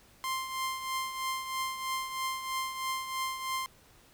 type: tone with tremolo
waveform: sawtooth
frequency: 1050 Hz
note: C6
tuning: 6 cents sharp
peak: -26 dBFS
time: 0.24-3.66 s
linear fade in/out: 0 ms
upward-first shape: triangle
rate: 3.1 Hz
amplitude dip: 65%
effects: pink hiss -60 dBFS RMS until 4.13 s